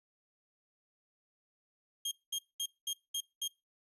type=tone bursts; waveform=sawtooth; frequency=3228 Hz; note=G#7; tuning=50 cents flat; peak=-30 dBFS; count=6; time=2.05-3.478 s; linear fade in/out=5 ms; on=63 ms; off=210 ms; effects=noise-tail reverb RT60 0.2 s tail -19 dB re dry + resampled to 32000 Hz